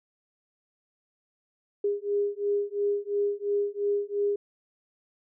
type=beating tone pair; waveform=sine; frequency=406 / 408.9 Hz; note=G#4 / G#4; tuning=-39 / -27 cents; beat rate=2.9 Hz; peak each=-28 dBFS; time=1.84-4.36 s; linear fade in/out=5 ms; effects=none